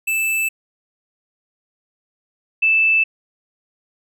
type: tone pair in turn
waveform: square / sine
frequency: 2637 / 2637 Hz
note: E7 / E7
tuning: 0 / 0 cents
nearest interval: unison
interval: 0 cents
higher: neither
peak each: -18 / -12 dBFS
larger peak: second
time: 0.07-0.49 / 2.62-3.04 s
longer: neither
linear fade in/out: 10 ms
effects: none